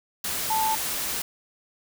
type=tone in noise; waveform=sine; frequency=880 Hz; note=A5; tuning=in tune; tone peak=-22 dBFS; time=0.5-0.75 s; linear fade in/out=5 ms; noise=white; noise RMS=-29 dBFS; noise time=0.24-1.22 s; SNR=+4 dB; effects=none